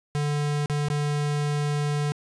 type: tone with dropouts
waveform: square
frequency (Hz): 146.83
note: D3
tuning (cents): 0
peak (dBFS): -24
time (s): 0.15-2.12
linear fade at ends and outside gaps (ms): 0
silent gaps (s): 0.659-0.698 / 0.885-0.901
effects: resampled to 22050 Hz + 9-bit